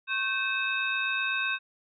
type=tone cluster; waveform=sine; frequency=1091 / 1547 / 2490 / 2598 / 3724 Hz; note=C#6 / G6 / D#7 / E7 / A#7; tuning=-28 / -23 / +1 / -26 / -2 cents; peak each=-37 / -30 / -38 / -30 / -36 dBFS; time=0.07-1.59 s; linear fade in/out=50 ms; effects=none